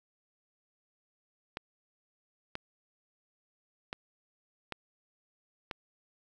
clicks, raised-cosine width 0.3 ms, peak -20 dBFS, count 5, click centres 1.571 / 2.554 / 3.929 / 4.723 / 5.712 s, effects 9-bit

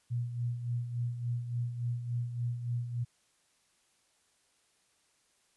sine tone with tremolo, 120.2 Hz, B2, 46 cents flat, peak -29 dBFS, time 0.1-3.05 s, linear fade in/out 20 ms, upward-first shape sine, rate 3.5 Hz, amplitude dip 60%, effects white hiss -71 dBFS RMS until 5.56 s + resampled to 24000 Hz

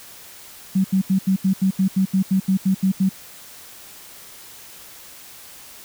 sine tone bursts, 190.7 Hz, G3, 47 cents flat, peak -14 dBFS, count 14, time 0.75-3.093 s, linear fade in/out 10 ms, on 94 ms, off 79 ms, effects white hiss -42 dBFS RMS until 5.84 s

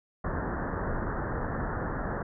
pink low-pass noise, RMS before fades -32 dBFS, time 0.24-2.23 s, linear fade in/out 5 ms, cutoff 1800 Hz, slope 96 dB/octave, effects none

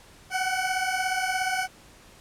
20% pulse beating tone pair, 740 / 757 Hz, F#5 / F#5, 0 / +39 cents, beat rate 17 Hz, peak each -23 dBFS, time 0.3-1.68 s, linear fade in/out 50 ms, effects pink hiss -52 dBFS RMS until 2.2 s + low-pass 11000 Hz 12 dB/octave

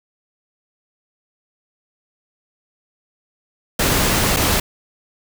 pink noise with dropouts, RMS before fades -17 dBFS, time 3.79-4.6 s, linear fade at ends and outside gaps 5 ms, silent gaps 4.364-4.368 s, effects none

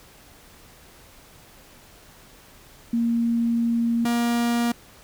sine / 45% pulse tone pair in turn, 233.1 / 236.8 Hz, A#3 / A#3, 0 / +27 cents, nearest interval unison, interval 27 cents, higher second, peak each -19 / -20 dBFS, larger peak first, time 2.93-4.05 / 4.05-4.72 s, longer first, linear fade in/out 5 ms, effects pink hiss -50 dBFS RMS until 5.03 s

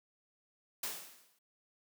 white noise with exponential decay, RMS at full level -36 dBFS, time 0.83-1.39 s, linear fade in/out 5 ms, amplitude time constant 120 ms, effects high-pass 200 Hz 12 dB/octave

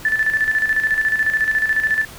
sine tone with tremolo, 1755 Hz, A6, 5 cents flat, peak -13 dBFS, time 0.05-2.05 s, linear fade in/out 2 ms, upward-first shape square, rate 14 Hz, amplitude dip 60%, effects pink hiss -38 dBFS RMS until 2.18 s

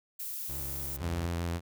violet noise, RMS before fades -38 dBFS, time 0.19-0.97 s, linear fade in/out 10 ms
30% pulse tone with pitch glide, 69.1 to 68.35 Hz, C#2 to C#2, -5 to -24 cents, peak -37 dBFS, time 0.48-1.28 s, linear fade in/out 20 ms, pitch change -19 cents, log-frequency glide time 0.93-1.11 s
sawtooth tone with vibrato, 85.3 Hz, F2, 40 cents flat, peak -27 dBFS, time 0.99-1.61 s, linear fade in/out 50 ms, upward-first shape sine, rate 7.3 Hz, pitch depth 19 cents each way
effects none

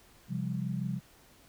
sine tone cluster, 132.3 / 173.2 / 199 Hz, C3 / F3 / G3, +20 / -14 / +26 cents, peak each -35 / -35 / -36 dBFS, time 0.28-1.01 s, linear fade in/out 50 ms, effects pink hiss -60 dBFS RMS until 1.48 s

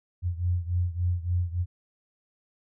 sine beating tone pair, 87.31 / 90.81 Hz, F2 / F#2, 0 / -32 cents, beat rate 3.5 Hz, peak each -26 / -29 dBFS, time 0.22-1.66 s, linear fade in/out 50 ms, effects none

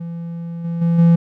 triangle tone with level steps, 168.7 Hz, E3, 40 cents sharp, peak -23 / -18 / -11 / -6 dBFS, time 0-1.16 s, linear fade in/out 10 ms, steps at 0.64 / 0.81 / 0.98 s, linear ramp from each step 10 ms, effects none

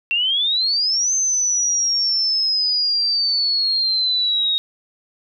sine exponential two-way sweep, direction up then down, 2696 to 6272 to 3742 Hz, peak -16 dBFS, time 0.11-4.58 s, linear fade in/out 0 ms, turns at 1.13 s, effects none

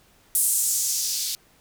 violet noise with band-pass filter sweep, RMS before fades -24 dBFS, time 0.35-1.35 s, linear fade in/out 0 ms, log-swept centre 9800 to 4200 Hz, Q 2.1, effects pink hiss -58 dBFS RMS until 1.6 s

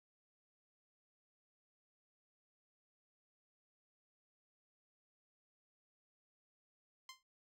10% pulse tone with exponential decay, 1044 Hz, C6, 4 cents flat, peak -38 dBFS, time 7.09-7.23 s, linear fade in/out 2 ms, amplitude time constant 29 ms, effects low-pass 12000 Hz 12 dB/octave

